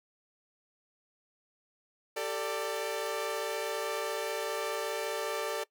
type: chord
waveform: sawtooth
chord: G suspended second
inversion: none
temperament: equal with one note detuned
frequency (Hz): 392 / 446.7 / 587.3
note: G4 / A4 / D5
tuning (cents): 0 / +26 / 0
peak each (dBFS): -36 / -31 / -32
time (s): 2.16-5.64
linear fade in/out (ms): 10
effects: noise-tail reverb RT60 0.1 s tail -20 dB re dry